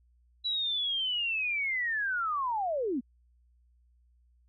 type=linear sweep; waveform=sine; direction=down; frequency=3954 to 220 Hz; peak=-28 dBFS; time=0.44-3.01 s; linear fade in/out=20 ms; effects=added 60 Hz sine -62 dBFS peak until 4.48 s